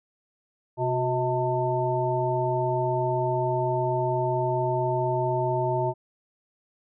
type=harmonic tone with a mistuned harmonic; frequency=127.7 Hz; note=C3; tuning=42 cents flat; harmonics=1 / 3 / 5 / 7; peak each=-28 / -28 / -28 / -28 dBFS; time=0.77-5.94 s; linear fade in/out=50 ms; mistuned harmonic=3; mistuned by=-73 cents; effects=none